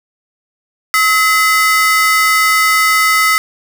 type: ring-modulated tone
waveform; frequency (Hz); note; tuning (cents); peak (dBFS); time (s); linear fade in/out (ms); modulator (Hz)
45% pulse; 1661.2; G#6; 0; -6; 0.94-3.38; 0; 376
effects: none